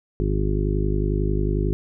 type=harmonic tone; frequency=51.1 Hz; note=G#1; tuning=27 cents flat; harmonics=1 / 2 / 3 / 4 / 5 / 6 / 7 / 8; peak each=-22 / -28 / -27 / -36 / -31 / -35 / -28 / -31 dBFS; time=0.2-1.73 s; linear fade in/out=0 ms; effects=none